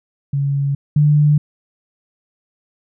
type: tone pair in turn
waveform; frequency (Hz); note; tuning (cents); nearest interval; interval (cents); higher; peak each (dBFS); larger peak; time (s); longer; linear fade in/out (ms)
sine; 140.1 / 148.43; C#3 / D3; +19 / +19; minor second; 100; second; -15 / -9; second; 0.33-0.75 / 0.96-1.38; neither; 5
effects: none